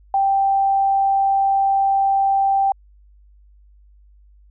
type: tone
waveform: sine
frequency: 784 Hz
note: G5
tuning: in tune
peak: -14 dBFS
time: 0.14-2.72 s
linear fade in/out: 2 ms
effects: added 50 Hz sine -47 dBFS peak until 4.5 s